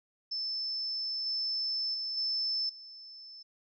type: tone with level steps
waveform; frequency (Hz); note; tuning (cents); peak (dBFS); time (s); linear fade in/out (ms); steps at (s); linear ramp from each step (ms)
sine; 5274; E8; 0; -32 / -30 / -33 / -29 / -46; 0.31-3.43; 10; 1.26 / 1.94 / 2.17 / 2.69; 5
effects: none